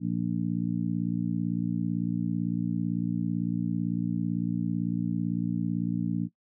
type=harmonic tone; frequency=57.9 Hz; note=A#1; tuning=11 cents flat; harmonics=2 / 3 / 4 / 5; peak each=-35 / -29 / -31 / -33 dBFS; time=0-6.29 s; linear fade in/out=50 ms; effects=noise-tail reverb RT60 0.1 s tail -20 dB re dry